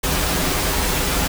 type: noise with comb filter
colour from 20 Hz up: pink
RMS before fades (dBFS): -20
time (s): 0.03-1.28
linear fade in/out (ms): 10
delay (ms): 8.9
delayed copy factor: -0.6
effects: none